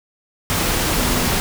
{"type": "tone in noise", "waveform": "sine", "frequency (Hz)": 246.9, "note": "B3", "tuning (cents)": 0, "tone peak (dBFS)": -24, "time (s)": [0.98, 1.28], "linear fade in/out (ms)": 0, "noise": "pink", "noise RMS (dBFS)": -19, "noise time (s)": [0.5, 1.4], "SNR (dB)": -8, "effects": []}